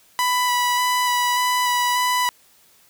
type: tone with vibrato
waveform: sawtooth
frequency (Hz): 987.8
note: B5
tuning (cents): 0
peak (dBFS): -14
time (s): 0.19-2.29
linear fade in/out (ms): 0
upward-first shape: square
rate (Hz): 1.7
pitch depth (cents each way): 11
effects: white hiss -55 dBFS RMS until 2.89 s